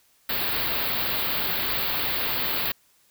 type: band-stop noise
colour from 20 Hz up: white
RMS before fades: -26 dBFS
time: 0.29-2.72 s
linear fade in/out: 5 ms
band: 4700 to 13000 Hz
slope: 96 dB/octave
effects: white hiss -62 dBFS RMS until 3.1 s